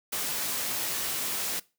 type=noise with comb filter; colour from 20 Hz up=white; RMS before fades=-31 dBFS; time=0.12-1.6 s; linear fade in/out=10 ms; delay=17 ms; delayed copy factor=-0.5; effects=noise-tail reverb RT60 0.3 s tail -22 dB re dry + high-pass 100 Hz 12 dB/octave